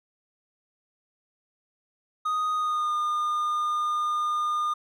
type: tone with pitch glide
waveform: triangle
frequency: 1244.5 to 1214.7 Hz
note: D#6 to D#6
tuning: 0 to -42 cents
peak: -22 dBFS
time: 2.25-4.74 s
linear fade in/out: 10 ms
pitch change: -42 cents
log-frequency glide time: 2.54-2.94 s
effects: none